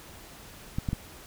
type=clicks; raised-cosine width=5 ms; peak=-16 dBFS; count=3; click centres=0.785 / 0.888 / 0.931 s; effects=pink hiss -48 dBFS RMS until 1.26 s